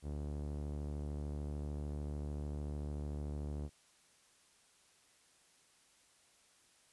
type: tone with low-pass filter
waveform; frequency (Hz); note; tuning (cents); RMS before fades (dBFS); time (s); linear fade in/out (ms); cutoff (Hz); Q
sawtooth; 73.42; D2; 0; -41; 0.02-3.7; 50; 560; 0.7
effects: white hiss -68 dBFS RMS until 6.92 s + resampled to 24000 Hz